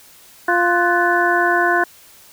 harmonic tone with a mistuned harmonic, 349.2 Hz, F4, in tune, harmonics 1 / 2 / 3 / 4 / 5, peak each -20 / -19 / -21 / -18 / -21 dBFS, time 0.48-1.84 s, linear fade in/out 5 ms, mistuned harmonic 4, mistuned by +110 cents, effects white hiss -46 dBFS RMS until 2.32 s

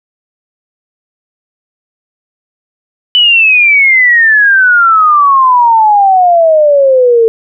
sine exponential sweep, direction down, 3000 to 446.1 Hz, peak -3 dBFS, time 3.15-7.28 s, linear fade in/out 0 ms, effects none

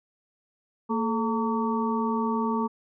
harmonic tone with a mistuned harmonic, 227.8 Hz, A#3, 40 cents flat, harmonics 1 / 2 / 4 / 5, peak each -26 / -31 / -30 / -32 dBFS, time 0.89-2.68 s, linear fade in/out 20 ms, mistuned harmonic 2, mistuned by -85 cents, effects none

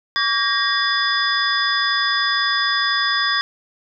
sine tone cluster, 1136 / 1609 / 1878 / 3467 / 4971 Hz, C#6 / G6 / A#6 / A7 / D#8, +42 / +45 / +12 / -26 / -2 cents, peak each -23 dBFS, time 0.16-3.41 s, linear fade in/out 0 ms, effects none

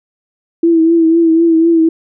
sine tone with vibrato, 329.6 Hz, E4, in tune, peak -6 dBFS, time 0.63-1.89 s, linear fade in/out 5 ms, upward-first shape triangle, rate 4 Hz, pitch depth 49 cents each way, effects none

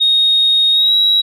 sine tone with pitch glide, 3729 to 3867 Hz, A#7 to B7, 0 to -37 cents, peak -8 dBFS, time 0-1.22 s, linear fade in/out 20 ms, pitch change +63 cents, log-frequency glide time 0.72-0.93 s, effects tanh soft clip ceiling -4 dBFS

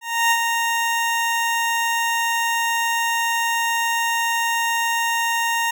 20% pulse tone with ADSR envelope, 927 Hz, A#5, 10 cents flat, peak -9 dBFS, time 0.01-5.71 s, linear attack 300 ms, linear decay 54 ms, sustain -5 dB, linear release 6 ms, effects none

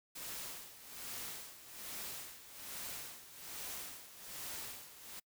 white noise with tremolo, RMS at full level -44 dBFS, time 0.15-5.2 s, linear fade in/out 10 ms, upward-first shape sine, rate 1.2 Hz, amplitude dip 75%, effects noise-tail reverb RT60 0.1 s tail -26 dB re dry

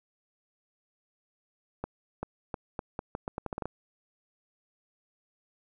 accelerating click train, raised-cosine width 1 ms, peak -19 dBFS, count 13, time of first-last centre 1.84-3.656 s, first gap 390 ms, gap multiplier 0.8, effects none

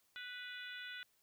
harmonic tone with a mistuned harmonic, 493.9 Hz, B4, in tune, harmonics 3 / 4 / 5 / 6 / 7 / 8, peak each -48 / -53 / -55 / -55 / -52 / -59 dBFS, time 0.16-1.03 s, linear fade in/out 0 ms, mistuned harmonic 6, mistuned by -17 cents, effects white hiss -75 dBFS RMS until 1.22 s

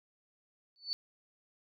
sine tone with exponential growth, 4488 Hz, C#8, 21 cents sharp, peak -28 dBFS, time 0.76-0.93 s, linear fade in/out 0 ms, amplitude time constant 35 ms, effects none

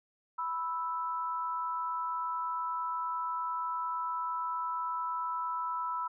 sine tone pair together, 988.3 / 1317 Hz, B5 / E6, +1 / -2 cents, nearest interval perfect fourth, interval 497 cents, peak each -34 / -35 dBFS, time 0.38-6.08 s, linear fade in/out 10 ms, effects none

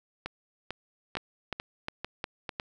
two click trains, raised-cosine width 0.3 ms, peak -18 / -16 dBFS, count 6 / 5, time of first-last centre 0.26-2.492 / 1.17-2.599 s, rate 2.24 / 2.8 Hz, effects none

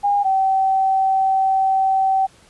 sine tone pair in turn, 811 / 768.6 Hz, G#5 / G5, -41 / -34 cents, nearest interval minor second, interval 93 cents, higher first, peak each -14 dBFS, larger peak neither, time 0.03-0.24 / 0.24-2.27 s, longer second, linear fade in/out 20 ms, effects pink hiss -51 dBFS RMS until 2.49 s + resampled to 24000 Hz

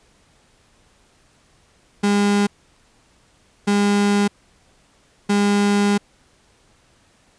35% pulse tone bursts at uneven times, 203.3 Hz, G#3, 37 cents flat, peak -13 dBFS, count 3, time 2.03-2.47 / 3.67-4.28 / 5.29-5.98 s, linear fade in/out 10 ms, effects pink hiss -57 dBFS RMS until 7.38 s + resampled to 22050 Hz

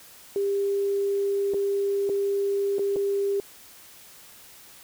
sine tone with dropouts, 398.7 Hz, G4, 29 cents sharp, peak -22 dBFS, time 0.36-3.4 s, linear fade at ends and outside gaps 1 ms, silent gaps 1.537-1.543 / 2.092-2.097 / 2.784-2.793 / 2.96-2.965 s, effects white hiss -49 dBFS RMS until 4.83 s

